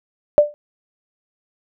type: tone with exponential decay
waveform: sine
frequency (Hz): 591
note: D5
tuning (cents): +11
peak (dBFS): -3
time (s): 0.38-0.54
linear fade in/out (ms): 0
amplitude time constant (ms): 34
effects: none